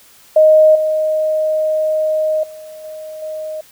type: tone with level steps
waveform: sine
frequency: 622.3 Hz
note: D#5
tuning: in tune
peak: -5 / -13 / -31 / -27 / -22 dBFS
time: 0.36-3.61 s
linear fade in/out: 5 ms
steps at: 0.75 / 2.43 / 2.84 / 3.22 s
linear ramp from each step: 5 ms
effects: white hiss -46 dBFS RMS until 3.71 s